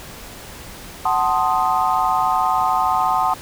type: chord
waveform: sine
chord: F# diminished seventh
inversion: none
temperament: equal with one note detuned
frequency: 746.4 / 880 / 1046.5 / 1244.5 Hz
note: F#5 / A5 / C6 / Eb6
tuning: +15 / 0 / 0 / 0 cents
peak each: -20 / -21 / -21 / -22 dBFS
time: 1.05-3.34 s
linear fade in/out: 5 ms
effects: pink hiss -37 dBFS RMS until 3.41 s